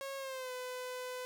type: tone with pitch glide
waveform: sawtooth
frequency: 546 to 503.6 Hz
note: C#5 to B4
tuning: -26 to +34 cents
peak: -36 dBFS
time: 0.01-1.25 s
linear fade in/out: 0 ms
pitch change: -140 cents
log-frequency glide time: 0.17-0.52 s
effects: 11-bit